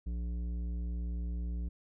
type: tone with tanh clipping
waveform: triangle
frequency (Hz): 59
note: A#1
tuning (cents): +22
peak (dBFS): -35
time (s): 0.06-1.69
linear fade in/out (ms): 10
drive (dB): 15
effects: none